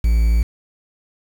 triangle tone with quantisation, 56 Hz, A1, 31 cents sharp, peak -10 dBFS, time 0.04-0.43 s, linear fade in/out 5 ms, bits 6, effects none

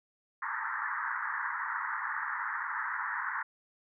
white band-pass noise, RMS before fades -35 dBFS, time 0.42-3.43 s, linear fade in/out 5 ms, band 880 to 1900 Hz, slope 96 dB/octave, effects none

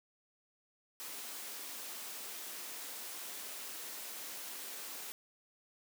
white high-pass noise, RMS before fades -45 dBFS, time 1-5.12 s, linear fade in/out 0 ms, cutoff 220 Hz, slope 24 dB/octave, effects none

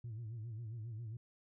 sine tone with vibrato, 113 Hz, A2, 47 cents sharp, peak -40 dBFS, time 0.04-1.17 s, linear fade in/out 5 ms, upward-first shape sine, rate 7.4 Hz, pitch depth 110 cents each way, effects tanh soft clip ceiling -40 dBFS

